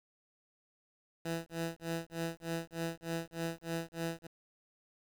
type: tone with tremolo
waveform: 15% pulse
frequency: 165.9 Hz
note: E3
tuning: 11 cents sharp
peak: -27 dBFS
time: 1.25-4.27 s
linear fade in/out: 5 ms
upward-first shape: sine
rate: 3.3 Hz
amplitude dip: 100%
effects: 10-bit